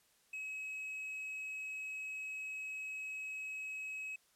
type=tone; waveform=triangle; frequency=2560 Hz; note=D#7; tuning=49 cents sharp; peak=-39 dBFS; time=0.33-4.16 s; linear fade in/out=5 ms; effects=white hiss -71 dBFS RMS until 4.35 s + low-pass 12000 Hz 12 dB/octave